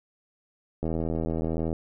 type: click train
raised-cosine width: 2 ms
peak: -16 dBFS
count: 74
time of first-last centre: 0.83-1.729 s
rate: 81.2 Hz
effects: none